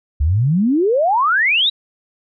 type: exponential sweep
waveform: sine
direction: up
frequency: 66.8 to 3951 Hz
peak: -12 dBFS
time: 0.2-1.7 s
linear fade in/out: 10 ms
effects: none